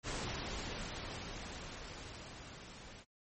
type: noise with level ramp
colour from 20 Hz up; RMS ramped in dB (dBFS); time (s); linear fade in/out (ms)
pink; -39 to -53; 0.03-3.05; 50
effects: MP3 32 kbps